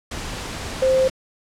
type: tone in noise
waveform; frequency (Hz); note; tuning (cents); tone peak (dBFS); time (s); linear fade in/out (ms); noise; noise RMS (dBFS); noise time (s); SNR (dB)
sine; 523.3; C5; 0; -14; 0.82-1.08; 5; pink; -30; 0.11-1.1; +13
effects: low-pass 8000 Hz 12 dB/octave